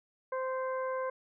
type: harmonic tone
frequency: 520 Hz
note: C5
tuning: 11 cents flat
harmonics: 1 / 2 / 3 / 4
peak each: -33 / -37 / -44 / -52 dBFS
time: 0.32-1.1 s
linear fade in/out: 5 ms
effects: none